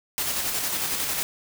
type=noise with tremolo; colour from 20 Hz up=white; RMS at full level=-26 dBFS; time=0.18-1.23 s; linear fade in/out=0 ms; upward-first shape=square; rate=11 Hz; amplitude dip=30%; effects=none